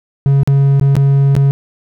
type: tone with dropouts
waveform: triangle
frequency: 138.59 Hz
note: C#3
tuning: in tune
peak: -5 dBFS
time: 0.26-1.51 s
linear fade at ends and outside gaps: 0 ms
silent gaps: 0.433-0.475 / 0.797-0.812 / 0.954-0.966 / 1.352-1.365 s
effects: none